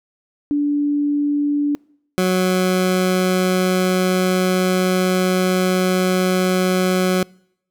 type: tone pair in turn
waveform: sine / 20% pulse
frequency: 290.5 / 184.31 Hz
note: D4 / F#3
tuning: -19 / -6 cents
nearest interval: minor sixth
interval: 787 cents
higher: first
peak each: -15 / -10 dBFS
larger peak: second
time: 0.51-1.75 / 2.18-7.23 s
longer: second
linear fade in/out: 0 ms
effects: noise-tail reverb RT60 0.7 s tail -26 dB re dry